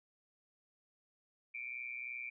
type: tone with amplitude modulation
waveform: sine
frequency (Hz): 2349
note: D7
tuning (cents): 0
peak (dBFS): -37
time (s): 1.54-2.3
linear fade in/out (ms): 10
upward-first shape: sine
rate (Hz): 123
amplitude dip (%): 85
effects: none